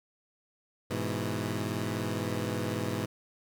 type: chord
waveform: 15% pulse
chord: E major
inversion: first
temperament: equal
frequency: 103.83 / 123.47 / 164.81 Hz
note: G#2 / B2 / E3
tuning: 0 / 0 / 0 cents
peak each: -27 / -29 / -31 dBFS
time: 0.9-3.06 s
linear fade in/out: 10 ms
effects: none